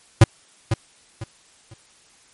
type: tone with echo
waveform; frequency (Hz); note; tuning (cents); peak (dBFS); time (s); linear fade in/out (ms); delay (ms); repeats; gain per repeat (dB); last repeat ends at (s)
square; 111.6; A2; +25; -6; 0.21-0.24; 5; 500; 3; -11; 1.74
effects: white hiss -54 dBFS RMS until 2.33 s + MP3 48 kbps